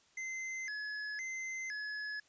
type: tone with vibrato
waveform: square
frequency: 1874 Hz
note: A#6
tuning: 9 cents sharp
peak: -39 dBFS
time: 0.17-2.2 s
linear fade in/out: 5 ms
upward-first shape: square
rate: 0.98 Hz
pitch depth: 170 cents each way
effects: white hiss -68 dBFS RMS until 2.28 s + resampled to 16000 Hz